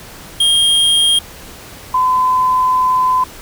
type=tone pair in turn; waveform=square / sine; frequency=3229 / 1017.1 Hz; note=G#7 / C6; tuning=-49 / -49 cents; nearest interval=octave + minor sixth; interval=2000 cents; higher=first; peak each=-10 dBFS; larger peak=neither; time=0.4-1.19 / 1.94-3.24 s; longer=second; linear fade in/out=5 ms; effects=pink hiss -35 dBFS RMS until 3.41 s